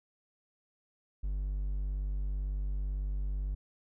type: tone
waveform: triangle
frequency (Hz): 49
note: G1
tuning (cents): 0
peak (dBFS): -29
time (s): 1.23-3.55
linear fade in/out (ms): 10
effects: none